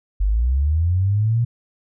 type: linear sweep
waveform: sine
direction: up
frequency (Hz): 45.83 to 120.4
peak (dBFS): -15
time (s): 0.2-1.45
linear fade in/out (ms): 10
effects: none